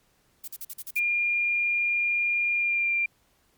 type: noise bursts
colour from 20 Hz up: violet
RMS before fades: -36 dBFS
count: 7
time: 0.44-0.991 s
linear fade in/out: 0 ms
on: 35 ms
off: 51 ms
type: tone with pitch glide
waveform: sine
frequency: 2409 to 2380 Hz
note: D7 to D7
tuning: +43 to +22 cents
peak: -22 dBFS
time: 0.96-3.06 s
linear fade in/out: 5 ms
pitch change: -21 cents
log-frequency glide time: 2.56-2.93 s
effects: pink hiss -66 dBFS RMS until 3.57 s + MP3 96 kbps